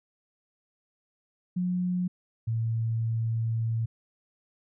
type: tone pair in turn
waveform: sine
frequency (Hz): 180.3 / 113.58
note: F#3 / A#2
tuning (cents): -45 / -45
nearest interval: minor sixth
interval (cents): 800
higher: first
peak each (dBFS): -25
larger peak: neither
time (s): 1.56-2.08 / 2.47-3.86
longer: second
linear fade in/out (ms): 10
effects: none